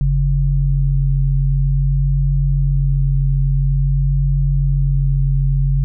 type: tone pair together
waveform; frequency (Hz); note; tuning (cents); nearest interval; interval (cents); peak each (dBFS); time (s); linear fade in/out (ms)
sine; 46.36 / 138.59; F#1 / C#3; +4 / 0; octave + perfect fifth; 1896; -15; 0.01-5.84; 0
effects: none